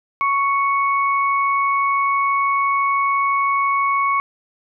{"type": "tone pair together", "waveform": "sine", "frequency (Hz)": [1110.3, 2217], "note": ["C#6", "C#7"], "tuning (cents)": [2, 0], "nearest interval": "octave", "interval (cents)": 1198, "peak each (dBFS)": [-16, -23], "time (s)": [0.21, 4.2], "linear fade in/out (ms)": 0, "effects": []}